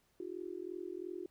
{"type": "tone with amplitude modulation", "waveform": "sine", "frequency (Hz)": 357.7, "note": "F4", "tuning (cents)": 41, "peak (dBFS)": -36, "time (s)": [0.2, 1.26], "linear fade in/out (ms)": 2, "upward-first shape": "sine", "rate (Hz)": 42.9, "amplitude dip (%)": 100, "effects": ["pink hiss -74 dBFS RMS until 1.3 s"]}